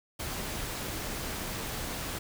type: noise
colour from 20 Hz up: pink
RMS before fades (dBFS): -36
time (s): 0.19-2.19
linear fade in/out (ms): 10
effects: none